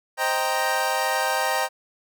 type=chord; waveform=25% pulse; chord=C minor seventh; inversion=none; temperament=equal; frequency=523.3 / 622.3 / 784 / 932.3 Hz; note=C5 / Eb5 / G5 / Bb5; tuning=0 / 0 / 0 / 0 cents; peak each=-25 / -25 / -22 / -23 dBFS; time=0.17-1.69 s; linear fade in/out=50 ms; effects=none